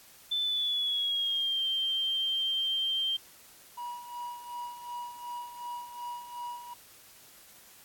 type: tone with pitch glide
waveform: sine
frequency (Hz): 3520 to 3154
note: A7 to G7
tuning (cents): 0 to +10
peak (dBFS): -27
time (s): 0.31-3.17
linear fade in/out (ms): 10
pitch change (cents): -190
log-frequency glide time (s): 0.42-1.63
type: tone with tremolo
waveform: triangle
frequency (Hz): 965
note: B5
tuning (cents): -40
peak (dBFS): -33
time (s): 3.77-6.74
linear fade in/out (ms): 10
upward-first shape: sine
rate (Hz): 2.7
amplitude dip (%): 65
effects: white hiss -55 dBFS RMS until 7.84 s + AAC 64 kbps